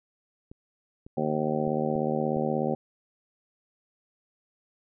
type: clicks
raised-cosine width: 3 ms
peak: -31 dBFS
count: 5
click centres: 0.515 / 1.065 / 1.675 / 1.958 / 2.366 s
type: harmonic tone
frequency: 76.6 Hz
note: D#2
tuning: 27 cents flat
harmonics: 2 / 3 / 4 / 5 / 6 / 7 / 8 / 9 / 10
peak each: -33 / -30 / -37 / -32 / -35 / -31 / -38 / -43 / -34 dBFS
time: 1.17-2.75 s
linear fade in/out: 5 ms
effects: none